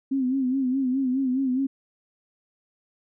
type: tone with vibrato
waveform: sine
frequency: 261.6 Hz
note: C4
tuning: in tune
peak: -21 dBFS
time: 0.11-1.67 s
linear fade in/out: 10 ms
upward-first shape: sine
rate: 4.8 Hz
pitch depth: 78 cents each way
effects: none